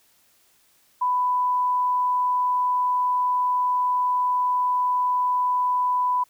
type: tone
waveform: sine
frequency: 995 Hz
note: B5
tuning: 13 cents sharp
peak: -19 dBFS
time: 1.01-6.24 s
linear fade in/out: 10 ms
effects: white hiss -61 dBFS RMS until 6.29 s